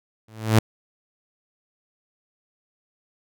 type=tone with exponential growth; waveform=sawtooth; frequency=110 Hz; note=A2; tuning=in tune; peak=-7 dBFS; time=0.28-0.59 s; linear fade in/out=5 ms; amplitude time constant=66 ms; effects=none